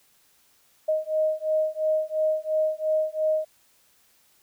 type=beating tone pair; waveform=sine; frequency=622.3 / 625.2 Hz; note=D#5 / D#5; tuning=0 / +8 cents; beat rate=2.9 Hz; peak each=-25 dBFS; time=0.88-3.45 s; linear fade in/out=10 ms; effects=white hiss -62 dBFS RMS until 4.42 s